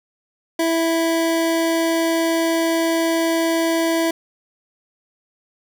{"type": "tone", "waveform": "25% pulse", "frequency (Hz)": 329.6, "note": "E4", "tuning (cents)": 0, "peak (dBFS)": -13, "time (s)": [0.59, 4.11], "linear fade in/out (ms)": 5, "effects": []}